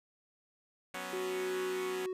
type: chord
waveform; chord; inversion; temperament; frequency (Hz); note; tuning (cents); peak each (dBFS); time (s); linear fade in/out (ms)
5% pulse; F# suspended fourth; none; equal; 185 / 246.9 / 277.2; F#3 / B3 / C#4; 0 / 0 / 0; -33; 0.94-2.06; 2
type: tone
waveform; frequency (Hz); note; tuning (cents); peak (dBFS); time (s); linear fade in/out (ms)
triangle; 371.1; F#4; +5; -32; 1.13-2.13; 2
effects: resampled to 32000 Hz